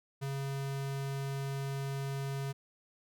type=tone; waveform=square; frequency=137.5 Hz; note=C#3; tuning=14 cents flat; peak=-35 dBFS; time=0.21-2.53 s; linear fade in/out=20 ms; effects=none